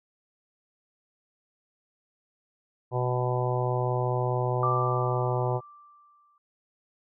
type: harmonic tone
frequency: 124.8 Hz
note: B2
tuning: 19 cents sharp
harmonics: 1 / 3 / 4 / 5 / 6 / 7 / 8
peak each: -27 / -32 / -33 / -34 / -35 / -35 / -36 dBFS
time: 2.91-5.61 s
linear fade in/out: 50 ms
type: tone with exponential decay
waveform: sine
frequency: 1174.7 Hz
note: D6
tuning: in tune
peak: -23 dBFS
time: 4.63-6.38 s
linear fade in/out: 2 ms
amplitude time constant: 380 ms
effects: none